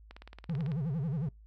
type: click train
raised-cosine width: 0.3 ms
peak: -31 dBFS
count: 12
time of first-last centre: 0.11-0.718 s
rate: 18.1 Hz
type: tone with vibrato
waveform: triangle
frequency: 150 Hz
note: D3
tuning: 37 cents sharp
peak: -28 dBFS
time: 0.49-1.29 s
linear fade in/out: 5 ms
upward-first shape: sine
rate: 11 Hz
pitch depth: 250 cents each way
effects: noise-tail reverb RT60 0.2 s tail -26 dB re dry + added 53 Hz sine -52 dBFS peak until 1.46 s